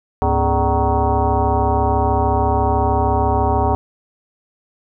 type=tone with frequency modulation; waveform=sine; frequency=415.6 Hz; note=G#4; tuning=1 cent sharp; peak=-13 dBFS; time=0.22-3.75 s; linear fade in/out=0 ms; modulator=173 Hz; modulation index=3.3; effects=none